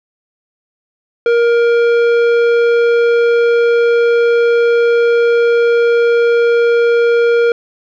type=tone with tanh clipping; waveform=triangle; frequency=470.1 Hz; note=A#4; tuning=15 cents sharp; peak=-10 dBFS; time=1.26-7.52 s; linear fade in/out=2 ms; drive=16 dB; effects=none